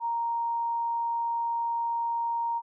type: tone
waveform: sine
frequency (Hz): 932.3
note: A#5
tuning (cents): 0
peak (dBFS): -26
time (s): 0-2.62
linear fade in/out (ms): 50
effects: none